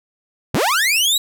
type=linear sweep; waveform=sawtooth; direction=up; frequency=69.3 to 3951 Hz; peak=-11 dBFS; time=0.54-1.18 s; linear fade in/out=5 ms; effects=none